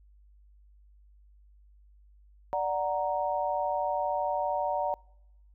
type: chord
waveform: sine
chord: D augmented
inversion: none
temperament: equal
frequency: 587.3 / 740 / 932.3 Hz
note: D5 / F#5 / A#5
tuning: 0 / 0 / 0 cents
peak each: -31 dBFS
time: 2.53-4.94 s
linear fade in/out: 0 ms
effects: noise-tail reverb RT60 0.9 s tail -26 dB re dry + added 50 Hz sine -55 dBFS peak until 5.54 s